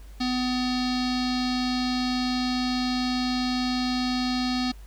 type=tone with low-pass filter; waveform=square; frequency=251.5 Hz; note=B3; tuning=32 cents sharp; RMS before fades=-26 dBFS; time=0.2-4.72 s; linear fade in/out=10 ms; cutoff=4500 Hz; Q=5.6; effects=added 50 Hz sine -41 dBFS peak until 4.86 s + pink hiss -56 dBFS RMS until 4.86 s